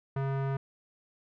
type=tone with low-pass filter; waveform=square; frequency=136.3 Hz; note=C#3; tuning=29 cents flat; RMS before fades=-31 dBFS; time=0.16-0.57 s; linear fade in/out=5 ms; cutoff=1400 Hz; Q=1.1; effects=none